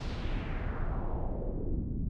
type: noise with low-pass filter sweep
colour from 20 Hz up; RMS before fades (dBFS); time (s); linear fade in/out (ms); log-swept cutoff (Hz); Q
brown; -33; 0-2.09; 10; 5100 to 200; 1.9
effects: none